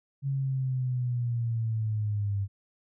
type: linear sweep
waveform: sine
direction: down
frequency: 138.59 to 98 Hz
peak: -26 dBFS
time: 0.22-2.48 s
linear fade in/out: 50 ms
effects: none